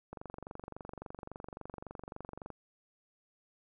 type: click train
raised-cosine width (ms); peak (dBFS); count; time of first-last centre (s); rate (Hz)
1; -29; 57; 0.13-2.503; 23.6
effects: none